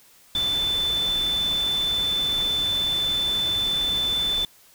sine tone in noise, 3520 Hz, A7, in tune, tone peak -21 dBFS, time 0.35-4.45 s, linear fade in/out 2 ms, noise pink, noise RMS -35 dBFS, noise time 0.35-4.45 s, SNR +11 dB, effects white hiss -54 dBFS RMS until 4.74 s

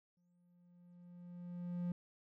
triangle tone with exponential growth, 175.9 Hz, F3, 13 cents sharp, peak -33 dBFS, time 0.17-1.92 s, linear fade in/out 2 ms, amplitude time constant 380 ms, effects none

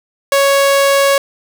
sawtooth tone, 555 Hz, C#5, 2 cents sharp, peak -5 dBFS, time 0.32-1.18 s, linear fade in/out 2 ms, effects none

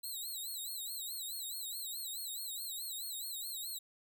10% pulse tone with vibrato, 4000 Hz, B7, 21 cents sharp, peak -33 dBFS, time 0.03-3.79 s, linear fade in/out 10 ms, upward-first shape sine, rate 4.7 Hz, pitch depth 130 cents each way, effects none

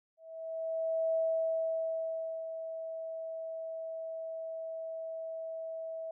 sine tone with ADSR envelope, 650 Hz, E5, 24 cents flat, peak -27 dBFS, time 0.17-6.11 s, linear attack 980 ms, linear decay 1300 ms, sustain -10 dB, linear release 3 ms, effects none

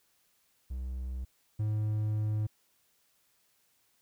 triangle tone pair in turn, 63.6 / 106.96 Hz, C2 / A2, -48 / -49 cents, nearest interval major sixth, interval 899 cents, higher second, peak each -32 / -26 dBFS, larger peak second, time 0.7-1.25 / 1.59-2.47 s, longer second, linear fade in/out 10 ms, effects white hiss -71 dBFS RMS until 4.01 s

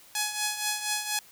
5% pulse tone with tremolo, 842 Hz, G#5, 24 cents sharp, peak -13 dBFS, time 0.15-1.19 s, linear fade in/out 2 ms, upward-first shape triangle, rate 4.2 Hz, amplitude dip 70%, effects white hiss -54 dBFS RMS until 1.31 s

